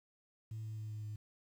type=tone with pitch steps; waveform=sine; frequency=110 / 108.99 / 107.99 / 106.99 / 106.01 Hz; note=A2 / A2 / A2 / A2 / G#2; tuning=0 / -16 / -32 / -48 / +36 cents; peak=-39 dBFS; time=0.51-1.16 s; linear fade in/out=5 ms; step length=130 ms; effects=tanh soft clip ceiling -38 dBFS + 11-bit